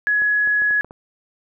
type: tone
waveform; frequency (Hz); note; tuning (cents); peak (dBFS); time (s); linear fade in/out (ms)
sine; 1683; G#6; +23; -15; 0.07-0.81; 0
type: clicks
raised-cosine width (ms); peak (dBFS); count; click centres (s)
1; -24; 6; 0.22 / 0.474 / 0.62 / 0.709 / 0.846 / 0.909
effects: none